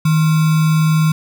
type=tone with sample-and-hold; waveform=sine; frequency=158 Hz; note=D#3; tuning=27 cents sharp; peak=-10 dBFS; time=0.05-1.12 s; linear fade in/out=5 ms; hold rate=1225 Hz; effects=none